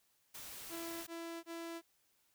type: noise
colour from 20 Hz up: white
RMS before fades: -49 dBFS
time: 0.34-1.07 s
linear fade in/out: 10 ms
type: tone bursts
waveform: sawtooth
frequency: 334 Hz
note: E4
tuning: 23 cents sharp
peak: -39 dBFS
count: 3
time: 0.69-1.818 s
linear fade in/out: 50 ms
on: 360 ms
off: 24 ms
effects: white hiss -75 dBFS RMS until 2.34 s